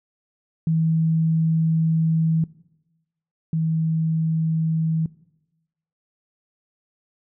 sine tone pair in turn, 161.5 / 160.78 Hz, E3 / E3, -35 / -43 cents, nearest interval unison, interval 8 cents, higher first, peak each -17 / -19 dBFS, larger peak first, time 0.67-2.44 / 3.53-5.06 s, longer first, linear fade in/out 2 ms, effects noise-tail reverb RT60 1.0 s tail -20 dB re dry

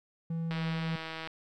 triangle tone, 164.81 Hz, E3, in tune, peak -29 dBFS, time 0.3-0.96 s, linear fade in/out 5 ms
click train, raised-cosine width 0.3 ms, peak -23 dBFS, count 124, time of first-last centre 0.51-1.274 s, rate 161 Hz
effects none

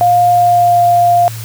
sine tone with pitch glide, 707 to 699.7 Hz, F5 to F5, +21 to +3 cents, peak -6 dBFS, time 0.01-1.28 s, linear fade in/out 0 ms, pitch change -18 cents, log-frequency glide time 0.32-0.84 s, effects added 112 Hz sine -23 dBFS peak until 1.44 s + white hiss -31 dBFS RMS until 1.44 s

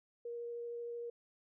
sine tone with vibrato, 472.8 Hz, A#4, 24 cents sharp, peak -40 dBFS, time 0.25-1.1 s, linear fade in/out 5 ms, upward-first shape triangle, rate 13 Hz, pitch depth 8 cents each way, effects none

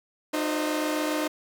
sawtooth tone cluster, 304.4 / 359.5 / 523 / 636 Hz, D#4 / F#4 / C5 / D#5, -38 / -50 / -1 / +38 cents, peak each -23 / -32 / -29 / -31 dBFS, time 0.33-1.28 s, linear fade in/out 10 ms, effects none

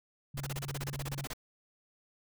sine tone, 138.59 Hz, C#3, in tune, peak -38 dBFS, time 0.34-1.25 s, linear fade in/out 5 ms
pink noise bursts, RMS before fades -39 dBFS, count 16, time 0.37-1.335 s, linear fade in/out 5 ms, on 35 ms, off 27 ms
effects none

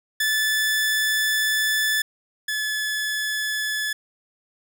sawtooth tone pair in turn, 1742 / 1719 Hz, A6 / A6, -18 / -41 cents, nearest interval unison, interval 23 cents, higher first, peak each -16 / -20 dBFS, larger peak first, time 0.2-2.02 / 2.48-3.93 s, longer first, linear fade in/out 5 ms, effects none

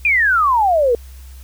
sine exponential sweep, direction down, 2489 to 456.1 Hz, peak -11 dBFS, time 0.05-0.95 s, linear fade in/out 2 ms, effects added 65 Hz sine -34 dBFS peak until 1.43 s + white hiss -48 dBFS RMS until 1.43 s

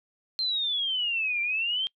sine exponential two-way sweep, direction down then up, 4186 to 2349 to 3201 Hz, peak -25 dBFS, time 0.39-1.87 s, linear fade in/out 0 ms, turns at 1.41 s, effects noise-tail reverb RT60 0.1 s tail -24 dB re dry

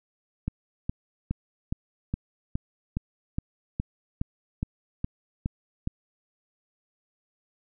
click train, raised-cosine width 5 ms, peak -15 dBFS, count 14, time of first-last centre 0.48-5.874 s, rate 2.41 Hz, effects none

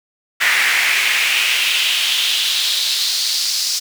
brown noise with high-pass filter sweep, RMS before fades -17 dBFS, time 0.4-3.8 s, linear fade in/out 20 ms, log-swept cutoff 1900 to 5100 Hz, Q 3.3, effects none

